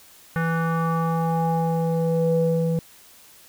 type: tone with low-pass filter sweep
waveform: square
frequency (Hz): 164.81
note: E3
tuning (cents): 0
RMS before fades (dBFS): -22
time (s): 0.36-2.79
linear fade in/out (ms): 0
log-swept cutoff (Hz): 1600 to 390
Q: 4.2
effects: white hiss -50 dBFS RMS until 3.48 s